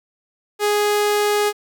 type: tone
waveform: sawtooth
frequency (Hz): 415.3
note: G#4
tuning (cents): 0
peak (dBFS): -12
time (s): 0.59-1.53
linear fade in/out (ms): 50
effects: 9-bit